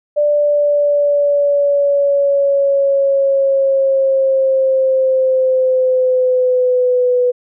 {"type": "linear sweep", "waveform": "sine", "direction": "down", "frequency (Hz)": [590, 493.9], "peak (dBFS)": -10, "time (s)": [0.16, 7.32], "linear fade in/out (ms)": 20, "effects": []}